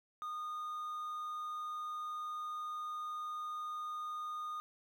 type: tone with quantisation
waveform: triangle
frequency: 1227 Hz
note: D#6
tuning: 25 cents flat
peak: -37 dBFS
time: 0.22-4.6 s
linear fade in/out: 0 ms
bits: 11
effects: none